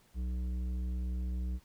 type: tone with tanh clipping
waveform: triangle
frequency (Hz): 61.9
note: B1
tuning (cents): +5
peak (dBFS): -34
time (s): 0.14-1.6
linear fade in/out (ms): 50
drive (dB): 14
effects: pink hiss -66 dBFS RMS until 1.64 s